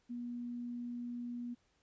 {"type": "tone", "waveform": "sine", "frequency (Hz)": 241, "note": "B3", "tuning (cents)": -42, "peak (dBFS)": -39, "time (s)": [0.09, 1.55], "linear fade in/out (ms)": 20, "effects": ["pink hiss -75 dBFS RMS until 1.82 s", "resampled to 16000 Hz"]}